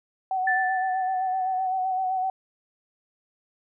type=tone with vibrato; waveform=sine; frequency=751 Hz; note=F#5; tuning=26 cents sharp; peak=-23 dBFS; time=0.31-2.3 s; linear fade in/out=2 ms; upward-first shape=sine; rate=7.8 Hz; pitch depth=33 cents each way
type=tone with exponential decay; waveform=sine; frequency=1760 Hz; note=A6; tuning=in tune; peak=-20 dBFS; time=0.47-1.67 s; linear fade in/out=5 ms; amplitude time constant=260 ms
effects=none